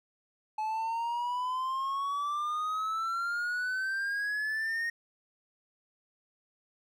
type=exponential sweep; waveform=triangle; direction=up; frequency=858 to 1864.7 Hz; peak=-28 dBFS; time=0.58-4.9 s; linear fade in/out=5 ms; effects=none